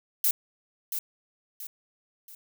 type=noise with echo; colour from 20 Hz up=violet; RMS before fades=-23 dBFS; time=0.24-0.31 s; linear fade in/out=2 ms; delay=680 ms; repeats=3; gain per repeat=-8 dB; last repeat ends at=2.35 s; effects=none